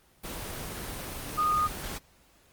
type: tone in noise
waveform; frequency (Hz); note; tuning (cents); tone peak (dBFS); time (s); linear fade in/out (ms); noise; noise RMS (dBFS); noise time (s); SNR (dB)
sine; 1231; D#6; -19; -23; 1.37-1.68; 20; pink; -37; 0.23-1.99; +11
effects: pink hiss -62 dBFS RMS until 2.52 s + Opus 24 kbps